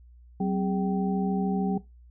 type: tone cluster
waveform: sine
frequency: 189.7 / 262.8 / 410 / 772 Hz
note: F#3 / C4 / G#4 / G5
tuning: +43 / +8 / -22 / -27 cents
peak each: -25 / -34 / -34 / -34 dBFS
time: 0.4-1.78 s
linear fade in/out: 5 ms
effects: noise-tail reverb RT60 0.2 s tail -18 dB re dry + added 60 Hz sine -49 dBFS peak until 2.1 s